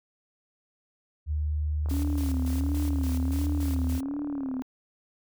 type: tone with pitch glide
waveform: sine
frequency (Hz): 75.5 to 77.35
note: D2 to D#2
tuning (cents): +48 to -10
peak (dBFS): -25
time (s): 1.26-4.01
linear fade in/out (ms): 50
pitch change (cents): +42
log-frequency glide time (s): 2.88-3.55
type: click train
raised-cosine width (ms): 1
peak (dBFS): -29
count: 104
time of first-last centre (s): 1.86-4.621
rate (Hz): 37.3
type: noise with tremolo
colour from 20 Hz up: white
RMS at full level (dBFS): -44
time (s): 1.89-4.01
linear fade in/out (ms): 10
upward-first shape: square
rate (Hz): 3.5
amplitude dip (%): 65
type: tone with vibrato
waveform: sine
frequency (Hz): 274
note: C#4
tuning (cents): -20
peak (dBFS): -29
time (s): 1.91-4.62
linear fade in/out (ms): 0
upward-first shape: sine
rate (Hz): 1.4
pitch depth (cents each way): 110
effects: none